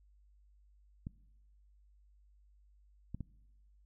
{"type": "clicks", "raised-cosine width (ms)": 5, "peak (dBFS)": -28, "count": 3, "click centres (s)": [1.069, 3.146, 3.207], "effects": ["noise-tail reverb RT60 1.0 s tail -22 dB re dry", "added 50 Hz sine -62 dBFS peak until 3.85 s"]}